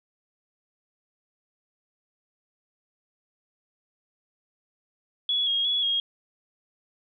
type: tone with vibrato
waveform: sine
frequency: 3322 Hz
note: G#7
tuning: in tune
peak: -22 dBFS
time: 5.29-6 s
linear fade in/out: 2 ms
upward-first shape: square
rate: 2.8 Hz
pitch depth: 30 cents each way
effects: none